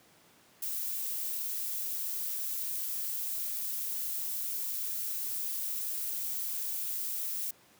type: noise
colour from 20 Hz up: violet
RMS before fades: -35 dBFS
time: 0.62-7.51 s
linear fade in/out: 5 ms
effects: pink hiss -61 dBFS RMS until 7.79 s + high-pass 150 Hz 12 dB/octave